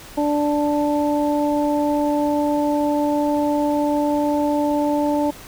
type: harmonic tone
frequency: 293.7 Hz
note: D4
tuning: in tune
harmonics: 1 / 2 / 3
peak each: -19 / -22 / -24 dBFS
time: 0.17-5.31 s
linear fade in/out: 10 ms
effects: pink hiss -40 dBFS RMS until 5.47 s